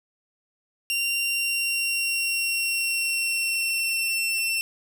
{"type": "tone with pitch glide", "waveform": "sawtooth", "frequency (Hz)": [2766, 2697], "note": ["F7", "E7"], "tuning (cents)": [-17, 39], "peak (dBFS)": -20, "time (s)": [0.9, 4.61], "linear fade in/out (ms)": 0, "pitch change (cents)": -44, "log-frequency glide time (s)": [1.23, 4.38], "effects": []}